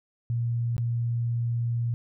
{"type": "tone with dropouts", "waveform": "sine", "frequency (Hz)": 118, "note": "A#2", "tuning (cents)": 22, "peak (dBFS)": -24, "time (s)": [0.3, 1.94], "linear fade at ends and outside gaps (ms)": 0, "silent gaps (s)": [0.766, 0.78], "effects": []}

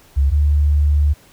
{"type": "tone pair in turn", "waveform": "sine", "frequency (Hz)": [69.3, 73.34], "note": ["C#2", "D2"], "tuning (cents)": [0, -2], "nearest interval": "minor second", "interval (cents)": 98, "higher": "second", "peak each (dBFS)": -11, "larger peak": "neither", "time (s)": [[0.16, 0.31], [0.31, 1.14]], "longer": "second", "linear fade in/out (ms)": 20, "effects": ["pink hiss -49 dBFS RMS until 1.32 s"]}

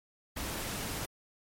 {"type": "noise", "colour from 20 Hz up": "pink", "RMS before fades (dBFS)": -37, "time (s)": [0.36, 1.06], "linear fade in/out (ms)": 10, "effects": ["MP3 64 kbps"]}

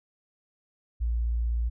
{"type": "tone", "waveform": "sine", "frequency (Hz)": 58, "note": "A#1", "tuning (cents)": -8, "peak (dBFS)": -24, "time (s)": [1, 1.7], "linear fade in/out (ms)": 20, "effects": []}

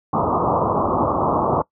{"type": "low-pass noise", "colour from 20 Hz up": "white", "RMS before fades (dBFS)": -19, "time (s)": [0.13, 1.62], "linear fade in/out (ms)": 5, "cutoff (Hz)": 1200, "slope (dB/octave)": 96, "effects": ["noise-tail reverb RT60 0.1 s tail -21 dB re dry", "high-pass 80 Hz 12 dB/octave"]}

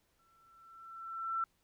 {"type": "tone with exponential growth", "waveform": "sine", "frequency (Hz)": 1341, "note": "E6", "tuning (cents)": 29, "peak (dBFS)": -30, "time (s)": [0.19, 1.44], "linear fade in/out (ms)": 2, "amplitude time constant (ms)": 270, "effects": ["pink hiss -75 dBFS RMS until 1.63 s"]}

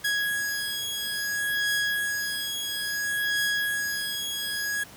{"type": "beating tone pair", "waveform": "sawtooth", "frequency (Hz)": [1661.2, 1661.79], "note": ["G#6", "G#6"], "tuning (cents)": [0, 1], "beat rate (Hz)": 0.59, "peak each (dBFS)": [-25, -26], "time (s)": [0.04, 4.84], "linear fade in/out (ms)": 10, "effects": ["pink hiss -47 dBFS RMS until 4.96 s", "high-pass 80 Hz 12 dB/octave"]}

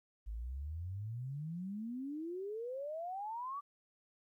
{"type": "exponential sweep", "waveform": "sine", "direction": "up", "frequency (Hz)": [51, 1174.7], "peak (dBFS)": -39, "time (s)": [0.26, 3.61], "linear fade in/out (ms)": 20, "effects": ["13-bit"]}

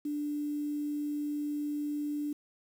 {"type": "tone with quantisation", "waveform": "sine", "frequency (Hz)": 294.4, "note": "D4", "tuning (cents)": 4, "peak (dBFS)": -31, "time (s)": [0.05, 2.33], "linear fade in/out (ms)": 5, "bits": 9, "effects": []}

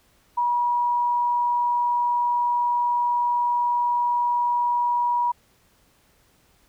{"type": "tone", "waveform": "sine", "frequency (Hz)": 964, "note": "B5", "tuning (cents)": -42, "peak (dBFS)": -19, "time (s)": [0.37, 5.32], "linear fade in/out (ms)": 10, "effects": ["pink hiss -61 dBFS RMS until 6.68 s"]}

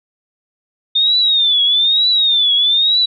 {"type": "tone with vibrato", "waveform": "sine", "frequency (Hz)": 3633, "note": "A#7", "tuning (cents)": -45, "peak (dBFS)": -10, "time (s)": [0.95, 3.06], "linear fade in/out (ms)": 10, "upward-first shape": "triangle", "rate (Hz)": 1.1, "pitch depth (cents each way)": 160, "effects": []}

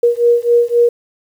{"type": "beating tone pair", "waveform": "sine", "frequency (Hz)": [473.4, 477.2], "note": ["A#4", "A#4"], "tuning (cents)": [27, 41], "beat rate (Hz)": 3.8, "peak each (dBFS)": -12, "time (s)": [0.03, 0.89], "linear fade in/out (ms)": 5, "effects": ["7-bit"]}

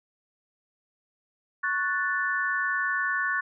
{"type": "chord", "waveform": "sine", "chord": "F# minor", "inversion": "second", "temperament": "equal", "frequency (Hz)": [1108.7, 1480, 1760], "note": ["C#6", "F#6", "A6"], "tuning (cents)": [0, 0, 0], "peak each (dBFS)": [-31, -28, -28], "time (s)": [1.63, 3.41], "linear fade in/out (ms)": 10, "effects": []}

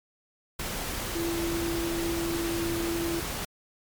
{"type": "tone in noise", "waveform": "sine", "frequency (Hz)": 336.9, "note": "E4", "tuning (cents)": 38, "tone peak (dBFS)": -28, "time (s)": [1.15, 3.2], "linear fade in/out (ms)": 5, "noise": "pink", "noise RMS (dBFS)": -33, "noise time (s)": [0.59, 3.45], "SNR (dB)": 2, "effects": ["MP3 96 kbps"]}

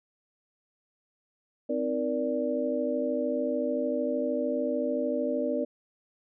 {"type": "tone cluster", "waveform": "sine", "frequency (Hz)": [259.1, 312.4, 472.5, 585], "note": ["C4", "D#4", "A#4", "D5"], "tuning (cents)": [-17, 7, 23, -7], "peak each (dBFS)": [-31, -34, -32, -30], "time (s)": [1.69, 5.65], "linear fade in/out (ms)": 10, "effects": []}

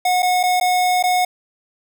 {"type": "tone with dropouts", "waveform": "square", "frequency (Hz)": 728, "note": "F#5", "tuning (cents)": -28, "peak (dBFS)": -15, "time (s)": [0.05, 1.25], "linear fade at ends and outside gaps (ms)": 5, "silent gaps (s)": [[0.223, 0.228], [0.431, 0.435], [0.6, 0.61], [1.027, 1.037]], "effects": []}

